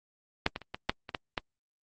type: clicks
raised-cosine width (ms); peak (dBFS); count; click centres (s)
0.3; -7 / -18 / -29 / -19 / -8 / -24 / -15 / -13; 8; 0.464 / 0.561 / 0.617 / 0.745 / 0.895 / 1.092 / 1.148 / 1.378
effects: Opus 24 kbps